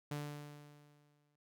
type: tone with exponential decay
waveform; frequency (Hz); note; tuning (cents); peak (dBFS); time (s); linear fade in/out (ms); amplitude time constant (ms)
sawtooth; 146.83; D3; 0; -34; 0.11-1.36; 5; 270
effects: none